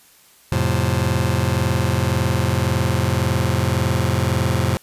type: chord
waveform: sawtooth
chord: F major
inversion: none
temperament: just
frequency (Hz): 87.31 / 109.13 / 130.96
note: F2 / A2 / C3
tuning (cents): 0 / -14 / +2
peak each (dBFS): -17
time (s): 0.52-4.77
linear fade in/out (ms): 0
effects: white hiss -51 dBFS RMS until 4.82 s + resampled to 32000 Hz